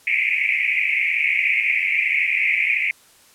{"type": "band-pass noise", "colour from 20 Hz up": "pink", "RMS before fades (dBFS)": -20, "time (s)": [0.07, 2.91], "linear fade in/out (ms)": 2, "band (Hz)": [2100, 2500], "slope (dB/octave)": 96, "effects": ["white hiss -52 dBFS RMS until 3.34 s", "low-pass 12000 Hz 12 dB/octave"]}